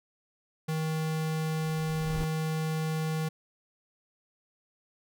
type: tone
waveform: square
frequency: 158 Hz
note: D#3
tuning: 27 cents sharp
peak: -29 dBFS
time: 0.68-3.29 s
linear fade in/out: 10 ms
type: noise with exponential growth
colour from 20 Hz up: brown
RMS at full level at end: -32 dBFS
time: 1.45-2.24 s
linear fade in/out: 0 ms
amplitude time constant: 170 ms
effects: none